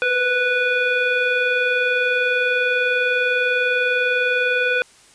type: tone with frequency modulation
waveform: sine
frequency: 1480 Hz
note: F#6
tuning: in tune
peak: -16 dBFS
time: 0.02-4.82 s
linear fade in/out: 0 ms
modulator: 980 Hz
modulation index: 1.2
effects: white hiss -50 dBFS RMS until 5.14 s + resampled to 22050 Hz